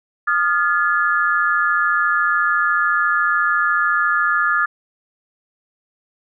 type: tone cluster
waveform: sine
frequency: 1226 / 1400 / 1709 Hz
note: D#6 / F6 / G#6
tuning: -26 / +4 / +49 cents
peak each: -19 dBFS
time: 0.27-4.66 s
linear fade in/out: 10 ms
effects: none